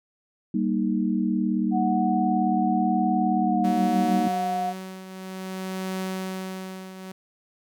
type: chord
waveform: sine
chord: Eb major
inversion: first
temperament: just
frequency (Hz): 194.45 / 233.3 / 311.1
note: G3 / Bb3 / Eb4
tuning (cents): -14 / +2 / 0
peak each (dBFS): -25 / -25 / -27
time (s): 0.54-4.28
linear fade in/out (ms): 5
type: tone with pitch glide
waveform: sine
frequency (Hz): 740 to 720.6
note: F#5 to F#5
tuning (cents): 0 to -46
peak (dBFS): -24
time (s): 1.71-4.74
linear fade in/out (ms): 50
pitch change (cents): -46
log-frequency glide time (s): 3.41-3.62
type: tone with tremolo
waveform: sawtooth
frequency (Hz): 188.1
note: F#3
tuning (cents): +29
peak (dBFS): -23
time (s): 3.64-7.12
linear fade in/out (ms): 5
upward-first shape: triangle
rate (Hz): 0.53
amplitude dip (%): 75
effects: none